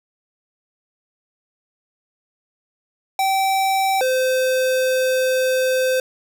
square tone pair in turn, 773 / 515.9 Hz, G5 / C5, -24 / -24 cents, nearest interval perfect fifth, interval 700 cents, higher first, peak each -17 dBFS, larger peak neither, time 3.19-4.01 / 4.01-6 s, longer second, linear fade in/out 2 ms, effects none

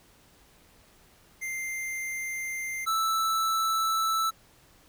square tone pair in turn, 2093 / 1318.5 Hz, C7 / E6, 0 / 0 cents, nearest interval minor sixth, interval 800 cents, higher first, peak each -32 / -25 dBFS, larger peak second, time 1.41-2.86 / 2.86-4.31 s, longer neither, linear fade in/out 20 ms, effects pink hiss -59 dBFS RMS until 4.88 s

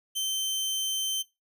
sawtooth tone, 3100 Hz, G7, 20 cents flat, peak -24 dBFS, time 0.15-1.23 s, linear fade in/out 20 ms, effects noise-tail reverb RT60 0.2 s tail -17 dB re dry

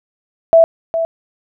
sine tone with echo, 659.3 Hz, E5, in tune, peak -4 dBFS, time 0.53-0.64 s, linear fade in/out 0 ms, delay 410 ms, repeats 1, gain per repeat -10 dB, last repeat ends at 1.05 s, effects none

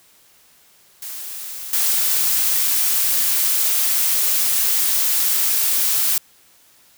blue noise with level steps, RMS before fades -31 / -18 dBFS, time 1.02-6.18 s, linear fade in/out 2 ms, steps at 1.73 s, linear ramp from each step 2 ms, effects white hiss -53 dBFS RMS until 6.97 s

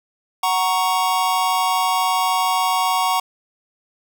square chord, F# major, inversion none, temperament equal with one note detuned, 744.7 / 932.3 / 1108.7 Hz, F#5 / A#5 / C#6, +11 / 0 / 0 cents, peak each -22 dBFS, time 0.43-3.2 s, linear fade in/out 5 ms, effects none

